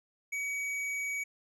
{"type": "tone with tanh clipping", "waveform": "sine", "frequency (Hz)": 2265, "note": "C#7", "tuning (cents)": 37, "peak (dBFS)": -34, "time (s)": [0.32, 1.24], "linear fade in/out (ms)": 10, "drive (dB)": 15, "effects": ["low-pass 11000 Hz 12 dB/octave"]}